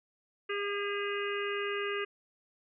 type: harmonic tone with a mistuned harmonic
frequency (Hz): 405.4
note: G#4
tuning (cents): -42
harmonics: 1 / 3 / 4 / 5 / 6 / 7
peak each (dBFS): -34 / -39 / -40 / -41 / -42 / -42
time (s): 0.49-2.05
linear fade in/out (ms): 10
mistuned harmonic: 6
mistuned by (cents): +52
effects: none